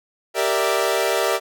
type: chord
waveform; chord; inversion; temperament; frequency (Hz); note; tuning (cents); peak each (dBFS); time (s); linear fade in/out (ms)
sawtooth; E half-diminished seventh; first; equal; 392 / 466.2 / 587.3 / 659.3; G4 / Bb4 / D5 / E5; 0 / 0 / 0 / 0; -20; 0.34-1.4; 50
effects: none